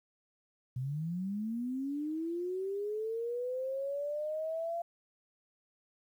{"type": "linear sweep", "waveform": "sine", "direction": "up", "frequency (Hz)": [122.2, 687], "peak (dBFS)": -33, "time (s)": [0.76, 4.82], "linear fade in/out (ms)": 5, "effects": ["11-bit"]}